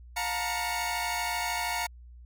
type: tone cluster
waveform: sawtooth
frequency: 710 / 898 / 951 / 2218 Hz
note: F5 / A5 / A#5 / C#7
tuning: +28 / +35 / +34 / 0 cents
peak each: -31 dBFS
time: 0.16-1.87 s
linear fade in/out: 10 ms
effects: added 60 Hz sine -46 dBFS peak until 2.25 s